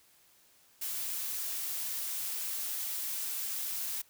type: noise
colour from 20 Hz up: blue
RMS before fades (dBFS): -36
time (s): 0.81-4.02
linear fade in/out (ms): 10
effects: white hiss -64 dBFS RMS until 4.09 s